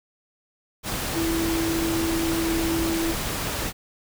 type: tone in noise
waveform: sine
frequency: 329.6 Hz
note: E4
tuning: in tune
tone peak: -23 dBFS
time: 1.13-3.15 s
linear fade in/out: 50 ms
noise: pink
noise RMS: -28 dBFS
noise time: 0.83-3.73 s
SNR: +2 dB
effects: none